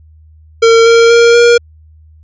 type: tone with pitch steps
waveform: square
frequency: 456.8 / 462.4 / 468 / 473.7 Hz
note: A#4 / A#4 / A#4 / A#4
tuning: -35 / -14 / +7 / +28 cents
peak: -4 dBFS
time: 0.62-1.58 s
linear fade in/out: 10 ms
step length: 240 ms
effects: added 78 Hz sine -38 dBFS peak until 2.23 s + resampled to 16000 Hz